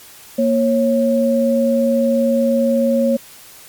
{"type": "tone pair together", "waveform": "sine", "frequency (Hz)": [233.9, 547.7], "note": ["A#3", "C#5"], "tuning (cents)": [6, -21], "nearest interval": "octave + minor third", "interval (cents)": 1473, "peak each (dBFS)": -15, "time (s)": [0.38, 3.17], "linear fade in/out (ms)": 10, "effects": ["white hiss -41 dBFS RMS until 3.68 s", "MP3 96 kbps"]}